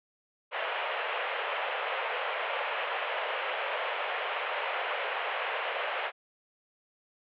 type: band-pass noise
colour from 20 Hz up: pink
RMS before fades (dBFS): -33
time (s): 0.51-6.12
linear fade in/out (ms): 50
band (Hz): 480 to 3100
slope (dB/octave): 48
effects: none